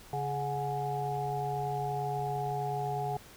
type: harmonic tone with a mistuned harmonic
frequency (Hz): 139.8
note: C#3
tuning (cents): +15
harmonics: 1 / 3 / 5 / 6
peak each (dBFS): -36 / -38 / -34 / -38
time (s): 0.13-3.17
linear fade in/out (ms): 2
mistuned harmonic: 5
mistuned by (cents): +76
effects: pink hiss -53 dBFS RMS until 3.36 s